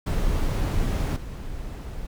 brown noise with level steps, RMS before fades -23 / -34 dBFS, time 0.06-2.07 s, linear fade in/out 10 ms, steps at 1.16 s, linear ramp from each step 5 ms, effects none

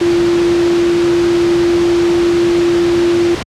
sine tone in noise, 344.6 Hz, F4, 23 cents flat, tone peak -9 dBFS, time 0.01-3.35 s, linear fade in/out 5 ms, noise pink, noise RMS -21 dBFS, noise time 0-3.43 s, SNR +9 dB, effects high-pass 80 Hz 12 dB/octave + low-pass 5000 Hz 12 dB/octave

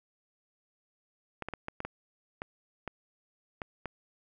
clicks, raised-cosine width 0.5 ms, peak -21 dBFS, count 10, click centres 1.423 / 1.486 / 1.537 / 1.684 / 1.804 / 1.85 / 2.419 / 2.877 / 3.618 / 3.857 s, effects none

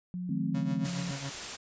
sine tone with pitch glide, 180 to 176.4 Hz, F#3 to F3, -47 to +18 cents, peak -33 dBFS, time 0.14-1.11 s, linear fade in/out 0 ms, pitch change -35 cents, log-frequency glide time 0.49-0.56 s
sine chord, A diminished, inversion second, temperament equal with one note detuned, 155.56 / 214.4 / 261.6 Hz, Eb3 / A3 / C4, 0 / -45 / 0 cents, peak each -34 dBFS, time 0.29-0.86 s, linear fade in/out 5 ms
35% pulse tone with tremolo, 138.59 Hz, C#3, in tune, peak -32 dBFS, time 0.54-1.3 s, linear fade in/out 10 ms, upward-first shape triangle, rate 7.2 Hz, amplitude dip 75%
white noise, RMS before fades -38 dBFS, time 0.84-1.57 s, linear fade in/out 20 ms
effects resampled to 16000 Hz

